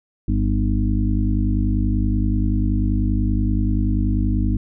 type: harmonic tone with a mistuned harmonic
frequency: 50.4 Hz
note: G1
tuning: 49 cents sharp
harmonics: 1 / 2 / 4 / 5 / 6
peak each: -19 / -22 / -25 / -26 / -27 dBFS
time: 0.28-4.57 s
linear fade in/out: 5 ms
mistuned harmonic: 6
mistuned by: +26 cents
effects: none